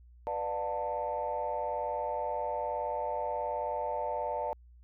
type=chord; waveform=sine; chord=B half-diminished seventh; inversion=none; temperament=just; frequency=493.9 / 592.7 / 711.2 / 889 Hz; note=B4 / D5 / F5 / A5; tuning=0 / +16 / +31 / +18 cents; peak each=-38 / -35 / -38 / -34 dBFS; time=0.27-4.53 s; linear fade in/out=0 ms; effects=tanh soft clip ceiling -23 dBFS + added 60 Hz sine -53 dBFS peak until 4.83 s